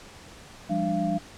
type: tone cluster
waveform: sine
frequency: 173.8 / 201.3 / 295.9 / 684 Hz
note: F3 / G3 / D4 / F5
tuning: -8 / +46 / +13 / -36 cents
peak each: -29 / -29 / -30 / -28 dBFS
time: 0.69-1.19 s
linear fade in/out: 20 ms
effects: pink hiss -47 dBFS RMS until 1.37 s + low-pass 8000 Hz 12 dB/octave